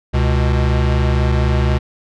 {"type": "tone pair together", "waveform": "square", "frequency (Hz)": [69.3, 123.48], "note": ["C#2", "B2"], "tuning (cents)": [0, 0], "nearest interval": "minor seventh", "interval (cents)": 1000, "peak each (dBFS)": [-15, -18], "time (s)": [0.13, 1.79], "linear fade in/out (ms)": 20, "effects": ["low-pass 4000 Hz 12 dB/octave"]}